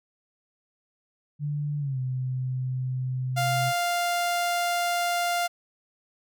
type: tone with pitch glide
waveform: sine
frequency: 146.83 to 128.56 Hz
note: D3 to C3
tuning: 0 to -30 cents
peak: -26 dBFS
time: 1.39-3.73 s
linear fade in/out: 50 ms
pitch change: -230 cents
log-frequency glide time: 1.79-1.99 s
type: tone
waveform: sawtooth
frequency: 698.5 Hz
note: F5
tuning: in tune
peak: -20 dBFS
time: 3.36-5.48 s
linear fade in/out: 20 ms
effects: none